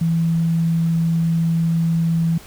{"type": "tone", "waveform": "sine", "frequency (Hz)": 165.3, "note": "E3", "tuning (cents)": 5, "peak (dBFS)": -15, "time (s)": [0.01, 2.38], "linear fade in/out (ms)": 5, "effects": ["pink hiss -42 dBFS RMS until 2.46 s"]}